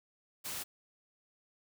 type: noise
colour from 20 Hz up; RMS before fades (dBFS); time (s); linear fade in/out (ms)
white; -40; 0.44-0.64; 20
effects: none